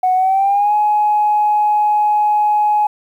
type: tone with pitch glide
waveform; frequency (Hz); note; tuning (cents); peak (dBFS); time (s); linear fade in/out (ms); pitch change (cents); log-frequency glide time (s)
sine; 740 to 840.3; F#5 to G#5; 0 to +20; -10; 0.03-2.87; 5; +220; 0.15-0.74
effects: tanh soft clip ceiling -6 dBFS + 8-bit